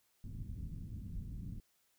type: low-pass noise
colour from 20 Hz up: pink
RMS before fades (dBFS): -44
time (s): 0.24-1.6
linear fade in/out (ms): 2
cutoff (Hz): 210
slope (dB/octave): 24
effects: white hiss -75 dBFS RMS until 1.98 s